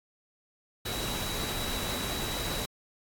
sine tone in noise, 3902 Hz, B7, 22 cents flat, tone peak -38 dBFS, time 0.85-2.66 s, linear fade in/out 10 ms, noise pink, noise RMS -34 dBFS, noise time 0.85-2.66 s, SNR -7 dB, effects AAC 64 kbps

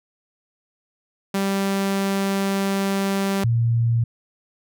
sawtooth / sine tone pair in turn, 196 / 116.54 Hz, G3 / A#2, 0 / 0 cents, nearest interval major sixth, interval 900 cents, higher first, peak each -16 dBFS, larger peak neither, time 1.34-3.44 / 3.44-4.04 s, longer first, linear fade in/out 5 ms, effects none

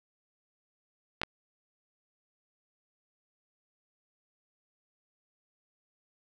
clicks, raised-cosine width 0.3 ms, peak -14 dBFS, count 2, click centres 1.216 / 1.234 s, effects none

